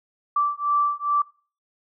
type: beating tone pair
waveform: sine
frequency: 1165 / 1167.4 Hz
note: D6 / D6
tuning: -14 / -11 cents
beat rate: 2.4 Hz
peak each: -23 dBFS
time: 0.36-1.22 s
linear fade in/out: 5 ms
effects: noise-tail reverb RT60 0.4 s tail -22 dB re dry